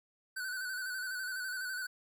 square tone with vibrato, 1508 Hz, F#6, 32 cents sharp, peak -37 dBFS, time 0.36-1.87 s, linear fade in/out 10 ms, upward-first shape square, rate 12 Hz, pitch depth 41 cents each way, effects none

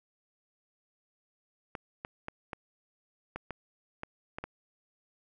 clicks, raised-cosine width 0.5 ms, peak -22 dBFS, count 9, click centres 1.752 / 2.049 / 2.284 / 2.532 / 3.36 / 3.507 / 4.034 / 4.385 / 4.44 s, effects none

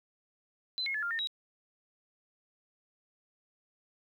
sine tone with pitch steps, 4041 / 2161 / 1721 / 1398 / 1821 / 3843 Hz, B7 / C#7 / A6 / F6 / A#6 / B7, +39 / -45 / -39 / +1 / -41 / -48 cents, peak -31 dBFS, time 0.78-1.272 s, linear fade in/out 0 ms, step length 82 ms, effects 11-bit

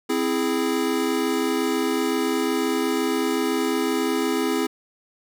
square chord, C augmented, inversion none, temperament equal, 261.6 / 329.6 / 415.3 Hz, C4 / E4 / G#4, 0 / 0 / 0 cents, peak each -26 dBFS, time 0.09-4.67 s, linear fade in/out 10 ms, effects none

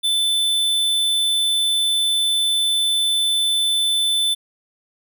square tone, 3520 Hz, A7, in tune, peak -17 dBFS, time 0.03-4.35 s, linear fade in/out 20 ms, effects none

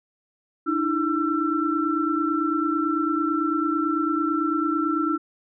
sine tone cluster, 299 / 328 / 1342 Hz, D4 / E4 / E6, +31 / -9 / +31 cents, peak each -25 dBFS, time 0.66-5.18 s, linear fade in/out 20 ms, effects none

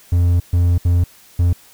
triangle tone bursts at uneven times, 87.31 Hz, F2, in tune, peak -9 dBFS, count 4, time 0.12-0.4 / 0.53-0.78 / 0.85-1.04 / 1.39-1.53 s, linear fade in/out 5 ms, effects white hiss -47 dBFS RMS until 1.73 s

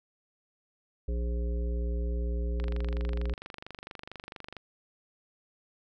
harmonic tone, 58.9 Hz, A#1, 19 cents sharp, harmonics 1 / 3 / 5 / 7 / 9, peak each -28 / -42 / -46 / -42 / -46 dBFS, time 1.08-3.34 s, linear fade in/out 5 ms
click train, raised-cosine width 0.3 ms, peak -25 dBFS, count 49, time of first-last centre 2.6-4.567 s, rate 24.4 Hz
effects none

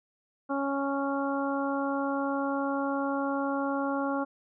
harmonic tone, 277.2 Hz, C#4, in tune, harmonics 1 / 2 / 3 / 4 / 5, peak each -30 / -33 / -35 / -36 / -37 dBFS, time 0.49-4.25 s, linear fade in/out 20 ms, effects none

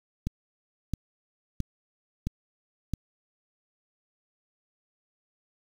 click train, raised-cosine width 5 ms, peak -16 dBFS, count 5, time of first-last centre 0.27-2.937 s, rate 1.5 Hz, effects 7-bit

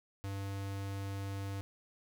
square tone, 98.5 Hz, G2, 9 cents sharp, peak -38 dBFS, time 0.24-1.61 s, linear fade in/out 0 ms, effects none

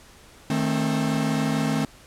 45% pulse chord, A diminished, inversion second, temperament equal with one note detuned, 155.56 / 220 / 266.8 Hz, Eb3 / A3 / C4, 0 / 0 / +34 cents, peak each -26 dBFS, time 0.5-1.85 s, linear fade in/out 2 ms, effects pink hiss -50 dBFS RMS until 2.06 s + low-pass 11000 Hz 12 dB/octave

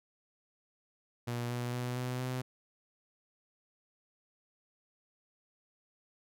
sawtooth tone with pitch steps, 120 / 121.82 / 123.66 / 125.53 / 127.43 Hz, B2 / B2 / B2 / B2 / C3, -49 / -23 / +3 / +29 / -45 cents, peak -30 dBFS, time 1.27-2.42 s, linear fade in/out 10 ms, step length 230 ms, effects none

